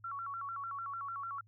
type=tone with vibrato; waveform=sine; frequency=1234 Hz; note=D#6; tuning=15 cents flat; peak=-38 dBFS; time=0.04-1.41 s; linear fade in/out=5 ms; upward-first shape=square; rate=6.7 Hz; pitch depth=170 cents each way; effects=added 106 Hz sine -61 dBFS peak until 1.47 s